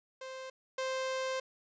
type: tone pair in turn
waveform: sawtooth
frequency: 523.3 / 523.3 Hz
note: C5 / C5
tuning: 0 / 0 cents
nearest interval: unison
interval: 0 cents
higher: neither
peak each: -38 / -29 dBFS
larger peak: second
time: 0.21-0.5 / 0.78-1.4 s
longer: second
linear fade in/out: 5 ms
effects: resampled to 16000 Hz + 11-bit